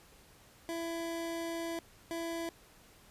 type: tone bursts at uneven times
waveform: 25% pulse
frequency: 333.5 Hz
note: E4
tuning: 20 cents sharp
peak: -32 dBFS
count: 2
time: 0.69-1.79 / 2.11-2.49 s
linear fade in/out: 0 ms
effects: pink hiss -60 dBFS RMS until 3.1 s + resampled to 32000 Hz